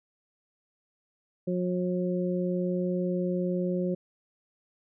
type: harmonic tone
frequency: 180.2 Hz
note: F#3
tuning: 45 cents flat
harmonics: 1 / 2 / 3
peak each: -28 / -31 / -33 dBFS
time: 1.47-3.95 s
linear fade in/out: 10 ms
effects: none